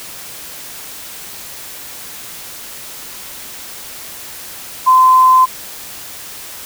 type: tone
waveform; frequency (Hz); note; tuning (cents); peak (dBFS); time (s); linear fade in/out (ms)
sine; 1029; C6; -29; -5; 4.86-5.46; 20
effects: white hiss -31 dBFS RMS until 6.65 s